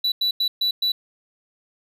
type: tone bursts at uneven times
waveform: triangle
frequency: 3951 Hz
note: B7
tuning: in tune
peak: -17 dBFS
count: 5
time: 0.04-0.12 / 0.21-0.31 / 0.4-0.48 / 0.61-0.71 / 0.82-0.92 s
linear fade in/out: 5 ms
effects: none